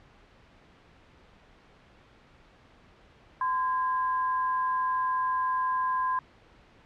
sine tone pair together, 1024.9 / 1627 Hz, C6 / G#6, -36 / -36 cents, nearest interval minor sixth, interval 800 cents, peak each -25 / -36 dBFS, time 3.41-6.19 s, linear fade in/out 2 ms, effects pink hiss -57 dBFS RMS until 6.85 s + low-pass 3000 Hz 12 dB/octave

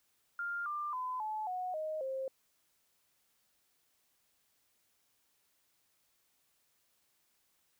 sine tone with pitch steps, 1400 / 1190.9 / 1013.1 / 861.8 / 733.1 / 623.6 / 530.5 Hz, F6 / D6 / B5 / A5 / F#5 / D#5 / C5, +4 / +24 / +44 / -36 / -16 / +4 / +24 cents, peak -35 dBFS, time 0.39-2.28 s, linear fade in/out 2 ms, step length 270 ms, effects white hiss -75 dBFS RMS until 7.79 s

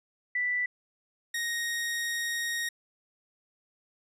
sine / sawtooth tone pair in turn, 1975.5 / 1870.7 Hz, B6 / A#6, 0 / +6 cents, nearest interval minor second, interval 94 cents, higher first, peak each -26 dBFS, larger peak neither, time 0.35-0.66 / 1.34-2.69 s, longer second, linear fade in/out 5 ms, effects resampled to 32000 Hz

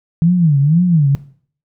sine tone with vibrato, 158.2 Hz, D#3, 29 cents sharp, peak -8 dBFS, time 0.22-1.15 s, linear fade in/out 0 ms, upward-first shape sine, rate 2 Hz, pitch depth 230 cents each way, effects noise-tail reverb RT60 0.5 s tail -17 dB re dry

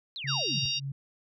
sine exponential sweep, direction down, 4250 to 92.5 Hz, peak -35 dBFS, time 0.16-0.66 s, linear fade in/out 0 ms
sine tone with tremolo, 137.9 Hz, C#3, 9 cents flat, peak -31 dBFS, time 0.24-0.92 s, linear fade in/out 5 ms, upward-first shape sine, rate 3.5 Hz, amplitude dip 95%
harmonic tone, 932.3 Hz, A#5, in tune, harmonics 3 / 4 / 5 / 6, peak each -32 / -33 / -34 / -35 dBFS, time 0.27-0.8 s, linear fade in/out 20 ms
effects none

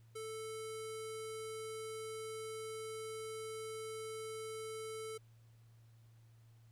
square tone with low-pass filter, 440 Hz, A4, in tune, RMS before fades -45 dBFS, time 0.15-5.18 s, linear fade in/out 10 ms, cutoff 10000 Hz, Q 2.6, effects added 114 Hz sine -60 dBFS peak until 6.71 s + pink hiss -75 dBFS RMS until 6.71 s

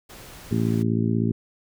pink noise, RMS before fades -43 dBFS, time 0.09-0.83 s, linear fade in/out 10 ms
harmonic tone, 56.3 Hz, A1, 40 cents sharp, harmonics 2 / 3 / 4 / 5 / 6 / 7, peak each -24 / -27 / -24 / -30 / -31 / -32 dBFS, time 0.51-1.32 s, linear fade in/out 5 ms
effects none

